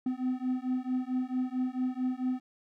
triangle beating tone pair, 252.6 / 257.1 Hz, B3 / C4, +39 / -30 cents, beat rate 4.5 Hz, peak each -30 dBFS, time 0.06-2.4 s, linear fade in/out 5 ms, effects none

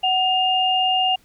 sine tone pair together, 746 / 2819 Hz, F#5 / F7, +14 / +16 cents, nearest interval octave + major seventh, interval 2302 cents, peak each -19 dBFS, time 0.03-1.16 s, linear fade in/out 10 ms, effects pink hiss -57 dBFS RMS until 1.24 s

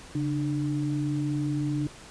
sine tone pair together, 140.87 / 298.5 Hz, C#3 / D4, +28 / +28 cents, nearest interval octave + minor second, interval 1300 cents, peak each -28 dBFS, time 0.15-1.87 s, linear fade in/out 2 ms, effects pink hiss -47 dBFS RMS until 2.1 s + resampled to 22050 Hz

